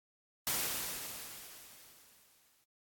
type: noise with exponential decay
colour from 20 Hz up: white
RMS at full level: -32 dBFS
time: 0.47-2.64 s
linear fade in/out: 0 ms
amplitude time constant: 470 ms
effects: AAC 64 kbps